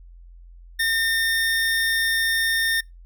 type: tone pair together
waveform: square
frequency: 1816 / 3649 Hz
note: A#6 / A#7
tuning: -46 / -38 cents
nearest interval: octave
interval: 1208 cents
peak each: -21 / -27 dBFS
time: 0.79-2.81 s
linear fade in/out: 10 ms
effects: noise-tail reverb RT60 0.2 s tail -26 dB re dry + added 43 Hz sine -42 dBFS peak until 3.05 s